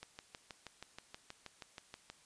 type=click train; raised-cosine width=0.2 ms; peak=-29 dBFS; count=14; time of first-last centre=0.03-2.1 s; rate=6.28 Hz; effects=white hiss -65 dBFS RMS until 2.25 s + resampled to 22050 Hz